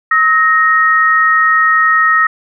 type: tone pair together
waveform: sine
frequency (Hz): 1284 / 1864.7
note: E6 / A#6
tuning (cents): -46 / 0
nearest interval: tritone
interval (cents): 646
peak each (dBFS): -10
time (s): 0.11-2.27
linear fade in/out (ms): 5
effects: none